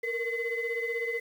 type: tone cluster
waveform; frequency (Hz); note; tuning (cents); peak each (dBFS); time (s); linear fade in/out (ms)
sine; 458.8 / 474.8 / 2033; A#4 / A#4 / B6; -28 / +32 / +50; -33 / -34 / -31; 0.03-1.2; 10
effects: tanh soft clip ceiling -23 dBFS + 9-bit